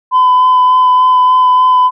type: tone with vibrato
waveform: sine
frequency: 1010 Hz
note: B5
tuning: 39 cents sharp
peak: -3 dBFS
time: 0.11-1.91 s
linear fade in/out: 50 ms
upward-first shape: sine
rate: 3.4 Hz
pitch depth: 11 cents each way
effects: tanh soft clip ceiling -3 dBFS